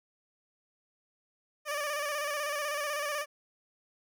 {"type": "tone with vibrato", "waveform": "15% pulse", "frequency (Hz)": 587.3, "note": "D5", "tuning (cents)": 0, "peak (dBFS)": -25, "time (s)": [1.65, 3.26], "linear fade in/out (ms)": 50, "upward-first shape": "square", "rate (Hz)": 16, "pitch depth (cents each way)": 47, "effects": []}